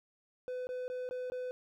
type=tone bursts; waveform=triangle; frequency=503 Hz; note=B4; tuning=32 cents sharp; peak=-34 dBFS; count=5; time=0.48-1.51 s; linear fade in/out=0 ms; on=190 ms; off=20 ms; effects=none